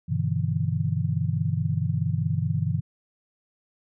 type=chord; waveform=sine; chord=E minor seventh; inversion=first; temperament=just; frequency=98.89 / 123.61 / 148.33 / 164.81 Hz; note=G2 / B2 / D3 / E3; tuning=+16 / +2 / +18 / 0 cents; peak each=-28 dBFS; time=0.08-2.81 s; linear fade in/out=20 ms; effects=none